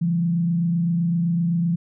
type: tone with frequency modulation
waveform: sine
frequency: 170 Hz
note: F3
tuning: 46 cents flat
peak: -18 dBFS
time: 0.01-1.76 s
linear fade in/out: 10 ms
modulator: 27.8 Hz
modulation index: 0.4
effects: none